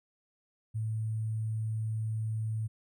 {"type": "tone with sample-and-hold", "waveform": "sine", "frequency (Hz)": 110, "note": "A2", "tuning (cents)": 0, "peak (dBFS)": -30, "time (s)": [0.74, 2.68], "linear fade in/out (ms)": 20, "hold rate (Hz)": 8820, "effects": []}